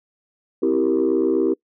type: chord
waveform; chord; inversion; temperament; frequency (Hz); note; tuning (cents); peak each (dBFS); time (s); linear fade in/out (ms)
sine; C dominant seventh; none; equal with one note detuned; 261.6 / 329.6 / 389.7 / 466.2; C4 / E4 / G4 / Bb4; 0 / 0 / -10 / 0; -23 / -19 / -19 / -23; 0.62-1.54; 10
effects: noise-tail reverb RT60 0.1 s tail -24 dB re dry + tanh soft clip ceiling -10 dBFS